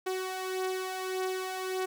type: beating tone pair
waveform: sawtooth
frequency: 372.7 / 374.4 Hz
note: F#4 / F#4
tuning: +13 / +20 cents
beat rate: 1.7 Hz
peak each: -34 / -29 dBFS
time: 0.06-1.86 s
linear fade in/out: 10 ms
effects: none